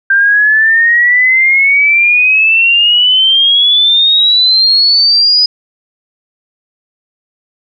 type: exponential sweep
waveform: sine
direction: up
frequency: 1575 to 5000 Hz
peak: -5 dBFS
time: 0.1-5.46 s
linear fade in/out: 5 ms
effects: none